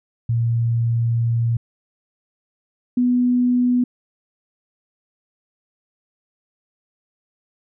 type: tone pair in turn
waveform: sine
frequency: 116.54 / 246.9 Hz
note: A#2 / B3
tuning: 0 / 0 cents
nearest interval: octave + minor second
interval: 1300 cents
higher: second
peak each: -16 / -14 dBFS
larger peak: second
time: 0.29-1.57 / 2.97-3.84 s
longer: first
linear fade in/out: 5 ms
effects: none